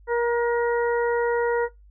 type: harmonic tone with a mistuned harmonic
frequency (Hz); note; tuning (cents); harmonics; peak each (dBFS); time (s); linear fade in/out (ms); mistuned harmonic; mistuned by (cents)
473.1; A#4; +26; 1 / 2 / 3 / 4; -21 / -27 / -31 / -33; 0.07-1.69; 50; 3; +16
effects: noise-tail reverb RT60 0.2 s tail -22 dB re dry + added 50 Hz sine -48 dBFS peak until 1.9 s